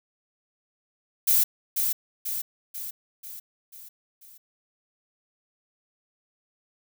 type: noise with echo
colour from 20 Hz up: violet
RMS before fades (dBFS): -20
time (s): 1.27-1.44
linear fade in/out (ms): 10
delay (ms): 490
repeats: 6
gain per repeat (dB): -5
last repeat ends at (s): 4.38
effects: none